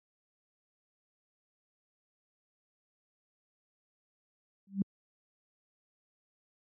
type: tone with exponential growth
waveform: sine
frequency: 196 Hz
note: G3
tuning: in tune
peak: -22 dBFS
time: 4.67-4.82 s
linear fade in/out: 2 ms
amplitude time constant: 31 ms
effects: high-pass 100 Hz 12 dB/octave